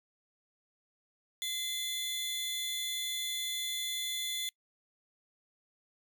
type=tone pair together; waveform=sawtooth; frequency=2055 / 3462 Hz; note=C7 / A7; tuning=-32 / -29 cents; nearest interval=major sixth; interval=903 cents; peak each=-38 / -31 dBFS; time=1.42-4.49 s; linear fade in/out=0 ms; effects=noise-tail reverb RT60 0.1 s tail -25 dB re dry